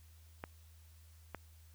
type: clicks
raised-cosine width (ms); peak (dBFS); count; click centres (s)
0.5; -26; 2; 0.439 / 1.347
effects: added 80 Hz sine -57 dBFS peak until 1.74 s + white hiss -68 dBFS RMS until 1.74 s